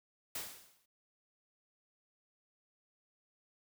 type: noise with exponential decay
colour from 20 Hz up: white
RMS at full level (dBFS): -38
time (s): 0.35-0.86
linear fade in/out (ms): 5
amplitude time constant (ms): 110
effects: none